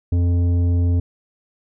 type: tone with tanh clipping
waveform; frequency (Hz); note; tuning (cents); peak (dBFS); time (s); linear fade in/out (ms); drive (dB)
sine; 87.31; F2; 0; -16; 0.12-1; 5; 10
effects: none